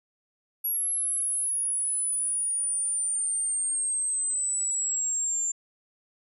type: exponential sweep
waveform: sine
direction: down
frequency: 11370 to 7250 Hz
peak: -25 dBFS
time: 0.64-5.52 s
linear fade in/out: 10 ms
effects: none